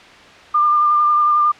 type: tone with vibrato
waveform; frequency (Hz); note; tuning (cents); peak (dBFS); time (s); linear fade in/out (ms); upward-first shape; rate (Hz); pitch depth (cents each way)
sine; 1198; D6; +34; -11; 0.54-1.52; 10; sine; 11; 17
effects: white hiss -41 dBFS RMS until 1.59 s + low-pass 3000 Hz 12 dB/octave